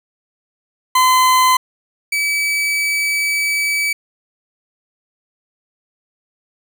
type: tone pair in turn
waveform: 40% pulse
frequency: 1024 / 2293 Hz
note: C6 / D7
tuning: -38 / -42 cents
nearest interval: octave + major second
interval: 1396 cents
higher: second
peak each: -9 / -15 dBFS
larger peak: first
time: 0.95-1.57 / 2.12-3.93 s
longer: second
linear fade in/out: 5 ms
effects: none